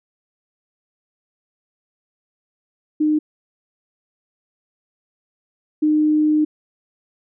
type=tone pair in turn; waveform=sine; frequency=305 / 305 Hz; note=D#4 / D#4; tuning=-34 / -34 cents; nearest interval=unison; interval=0 cents; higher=neither; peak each=-14 / -13 dBFS; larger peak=second; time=3-3.19 / 5.82-6.45 s; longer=second; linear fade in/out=10 ms; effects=none